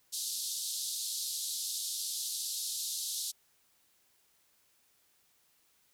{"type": "band-pass noise", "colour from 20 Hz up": "pink", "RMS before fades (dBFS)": -37, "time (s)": [0.12, 3.32], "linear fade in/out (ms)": 20, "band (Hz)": [3700, 13000], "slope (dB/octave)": 48, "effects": ["white hiss -70 dBFS RMS until 5.93 s"]}